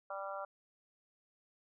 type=harmonic tone; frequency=196 Hz; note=G3; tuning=in tune; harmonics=3 / 4 / 5 / 6 / 7; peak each=-43 / -46 / -49 / -47 / -46 dBFS; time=0.1-0.45 s; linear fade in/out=5 ms; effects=none